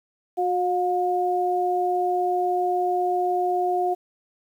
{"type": "tone pair together", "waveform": "sine", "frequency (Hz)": [363, 715.6], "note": ["F#4", "F5"], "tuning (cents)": [-33, 42], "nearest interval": "octave", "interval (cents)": 1175, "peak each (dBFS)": [-24, -22], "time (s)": [0.37, 3.95], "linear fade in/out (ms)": 20, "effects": ["9-bit"]}